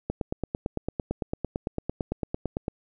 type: click train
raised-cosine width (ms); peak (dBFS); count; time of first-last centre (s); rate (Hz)
2; -14; 24; 0.1-2.681; 8.91
effects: none